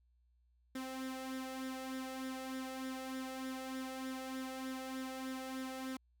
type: tone with flanger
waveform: sawtooth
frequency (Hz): 261.6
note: C4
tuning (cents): 0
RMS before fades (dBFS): -43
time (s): 0.75-5.97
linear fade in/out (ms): 5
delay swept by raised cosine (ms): 0.55 to 1.55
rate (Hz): 3.3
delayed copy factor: +0.6
effects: added 60 Hz sine -69 dBFS peak until 6.2 s